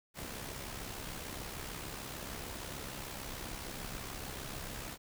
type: noise with amplitude modulation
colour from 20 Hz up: pink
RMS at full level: -41 dBFS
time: 0.14-4.98 s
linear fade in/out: 50 ms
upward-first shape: sine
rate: 66.7 Hz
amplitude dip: 50%
effects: none